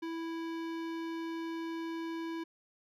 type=tone with hard clipping; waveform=sine; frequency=329.6 Hz; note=E4; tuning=in tune; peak=-38 dBFS; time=0.02-2.44 s; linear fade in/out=10 ms; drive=18 dB; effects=none